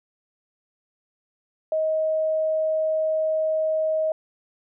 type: tone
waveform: sine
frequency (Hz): 630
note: D#5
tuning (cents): +21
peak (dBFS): -20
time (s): 1.72-4.12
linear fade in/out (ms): 2
effects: none